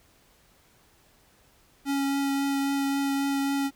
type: tone with vibrato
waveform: square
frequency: 277.2 Hz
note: C#4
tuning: in tune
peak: -25 dBFS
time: 1.85-3.71 s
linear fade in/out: 50 ms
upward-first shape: triangle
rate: 3.7 Hz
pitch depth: 11 cents each way
effects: pink hiss -61 dBFS RMS until 3.75 s